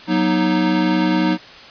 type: chord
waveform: square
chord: B major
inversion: second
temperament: equal with one note detuned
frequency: 185 / 240.7 / 311.1 Hz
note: F#3 / B3 / D#4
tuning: 0 / -44 / 0 cents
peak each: -20 / -23 / -18 dBFS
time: 0.07-1.38 s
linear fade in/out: 50 ms
effects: white hiss -39 dBFS RMS until 1.7 s + resampled to 11025 Hz